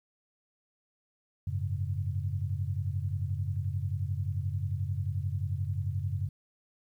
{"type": "chord", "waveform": "sine", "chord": "F# suspended second", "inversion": "none", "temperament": "equal", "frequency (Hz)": [92.5, 103.83, 138.59], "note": ["F#2", "G#2", "C#3"], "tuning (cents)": [0, 0, 0], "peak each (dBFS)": [-32, -34, -36], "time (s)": [1.47, 6.29], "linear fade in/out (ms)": 5, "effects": ["11-bit"]}